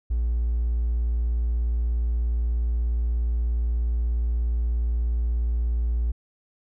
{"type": "tone with hard clipping", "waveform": "triangle", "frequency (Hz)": 58.4, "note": "A#1", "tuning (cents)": 4, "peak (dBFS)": -21, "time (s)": [0.1, 6.12], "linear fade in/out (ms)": 10, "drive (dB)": 3, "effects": []}